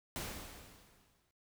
pink noise with exponential decay, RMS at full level -39 dBFS, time 0.16-1.31 s, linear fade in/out 0 ms, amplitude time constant 250 ms, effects noise-tail reverb RT60 0.2 s tail -23 dB re dry

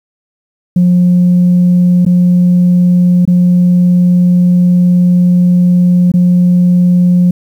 sine tone with dropouts, 178.1 Hz, F3, 34 cents sharp, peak -3 dBFS, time 0.76-7.31 s, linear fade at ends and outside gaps 5 ms, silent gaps 2.051-2.063 / 3.253-3.275 / 6.118-6.138 s, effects tanh soft clip ceiling -2 dBFS + 7-bit

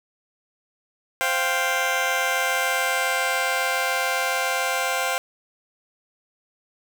15% pulse chord, C suspended fourth, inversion none, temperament just, 523.3 / 697.7 / 784.9 Hz, C5 / F5 / G5, 0 / -2 / +2 cents, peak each -20 dBFS, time 1.21-5.18 s, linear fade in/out 0 ms, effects none

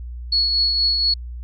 sine tone with tremolo, 4370 Hz, C#8, 26 cents flat, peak -14 dBFS, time 0.32-1.14 s, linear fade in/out 5 ms, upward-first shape triangle, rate 4.2 Hz, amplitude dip 40%, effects added 60 Hz sine -29 dBFS peak until 1.43 s

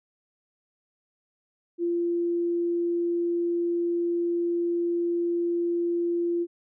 sine tone, 344 Hz, F4, 26 cents flat, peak -23 dBFS, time 1.78-6.47 s, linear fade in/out 50 ms, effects none

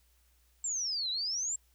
sine exponential two-way sweep, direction down then up, 7590 to 3859 to 7590 Hz, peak -31 dBFS, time 0.64-1.56 s, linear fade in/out 5 ms, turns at 1.1 s, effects added 60 Hz sine -66 dBFS peak until 1.74 s + white hiss -71 dBFS RMS until 1.74 s

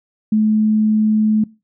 sine tone, 215.4 Hz, A3, 37 cents flat, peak -11 dBFS, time 0.32-1.44 s, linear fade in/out 5 ms, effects noise-tail reverb RT60 0.3 s tail -23 dB re dry

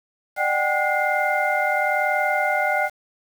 sine tone cluster, 601 / 752 / 793 / 1448 / 2094 Hz, D5 / F#5 / G5 / F#6 / C7, +40 / +28 / +20 / -38 / +1 cents, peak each -25 dBFS, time 0.36-2.9 s, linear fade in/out 50 ms, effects 7-bit

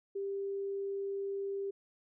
sine tone, 395.3 Hz, G4, 15 cents sharp, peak -34 dBFS, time 0.15-1.71 s, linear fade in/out 10 ms, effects none

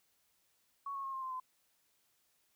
sine tone with pitch steps, 1115 / 1096.5 / 1078.3 / 1060.4 / 1042.7 / 1025.4 Hz, C#6 / C#6 / C#6 / C6 / C6 / C6, +10 / -19 / -48 / +23 / -6 / -35 cents, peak -38 dBFS, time 0.86-1.4 s, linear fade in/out 5 ms, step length 90 ms, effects white hiss -75 dBFS RMS until 2.55 s

